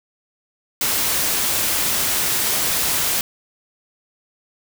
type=noise; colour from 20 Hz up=white; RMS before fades=-20 dBFS; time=0.81-3.21 s; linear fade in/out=2 ms; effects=none